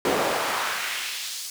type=noise with high-pass filter sweep; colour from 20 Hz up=brown; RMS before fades=-27 dBFS; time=0.05-1.5 s; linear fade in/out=2 ms; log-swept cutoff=390 to 6000 Hz; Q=1.2; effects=none